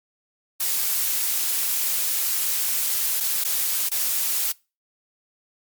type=noise with dropouts; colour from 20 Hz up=blue; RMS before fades=-23 dBFS; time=0.6-4.52 s; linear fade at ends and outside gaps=5 ms; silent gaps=3.202-3.206 / 3.439-3.447 / 3.89-3.915 s; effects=noise-tail reverb RT60 0.3 s tail -24 dB re dry + MP3 96 kbps